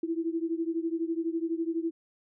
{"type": "beating tone pair", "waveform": "sine", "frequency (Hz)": [326.2, 338.2], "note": ["E4", "E4"], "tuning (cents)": [-18, 44], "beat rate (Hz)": 12, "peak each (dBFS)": [-30, -32], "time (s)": [0.03, 1.91], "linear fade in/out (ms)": 5, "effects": []}